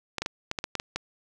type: clicks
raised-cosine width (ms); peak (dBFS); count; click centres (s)
0.2; -12; 9; 0.183 / 0.22 / 0.261 / 0.514 / 0.588 / 0.641 / 0.753 / 0.799 / 0.96
effects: none